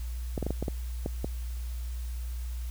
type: clicks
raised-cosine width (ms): 2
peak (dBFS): -17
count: 8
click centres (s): 0.378 / 0.427 / 0.466 / 0.506 / 0.626 / 0.682 / 1.061 / 1.245
effects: added 60 Hz sine -32 dBFS peak until 2.7 s + white hiss -52 dBFS RMS until 2.7 s